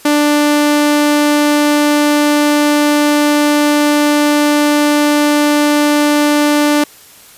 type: tone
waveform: sawtooth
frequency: 294.9 Hz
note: D4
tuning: 7 cents sharp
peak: -5 dBFS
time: 0.05-6.84 s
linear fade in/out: 5 ms
effects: white hiss -40 dBFS RMS until 7.37 s + resampled to 32000 Hz